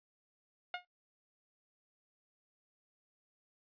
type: tone with exponential decay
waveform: 15% pulse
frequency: 717 Hz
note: F5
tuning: 45 cents sharp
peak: -27 dBFS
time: 0.74-0.85 s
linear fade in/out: 2 ms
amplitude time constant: 23 ms
effects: noise-tail reverb RT60 0.1 s tail -18 dB re dry + resampled to 11025 Hz